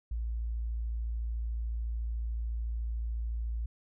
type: tone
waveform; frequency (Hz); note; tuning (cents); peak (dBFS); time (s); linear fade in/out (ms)
sine; 56.9; A#1; -41; -31; 0.11-3.66; 5
effects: none